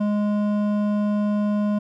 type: tone with hard clipping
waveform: sine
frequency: 207.7 Hz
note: G#3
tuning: in tune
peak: -21 dBFS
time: 0-1.79 s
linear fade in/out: 10 ms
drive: 10 dB
effects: none